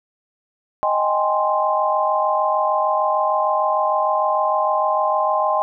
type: chord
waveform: sine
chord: Ab major seventh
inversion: second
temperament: equal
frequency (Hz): 622.3 / 784 / 830.6 / 1046.5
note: Eb5 / G5 / Ab5 / C6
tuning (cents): 0 / 0 / 0 / 0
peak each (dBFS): -21 / -23 / -23 / -20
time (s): 0.83-5.62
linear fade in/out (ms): 0
effects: none